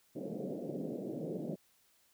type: band-pass noise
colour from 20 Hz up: pink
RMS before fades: -40 dBFS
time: 0.15-1.56 s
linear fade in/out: 20 ms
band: 150 to 600 Hz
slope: 48 dB/octave
effects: white hiss -70 dBFS RMS until 2.13 s